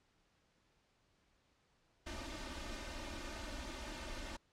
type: noise with comb filter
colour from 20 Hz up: pink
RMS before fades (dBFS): -45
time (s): 2.06-4.37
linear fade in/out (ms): 10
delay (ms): 3.3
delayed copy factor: +0.9
effects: pink hiss -75 dBFS RMS until 4.52 s + low-pass 6000 Hz 12 dB/octave